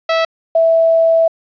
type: tone pair in turn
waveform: sawtooth / sine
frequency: 654 / 656.9 Hz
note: E5 / E5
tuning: -14 / -6 cents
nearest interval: unison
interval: 8 cents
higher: second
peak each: -8 dBFS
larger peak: neither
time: 0.09-0.25 / 0.55-1.28 s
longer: second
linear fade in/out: 5 ms
effects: resampled to 11025 Hz + 8-bit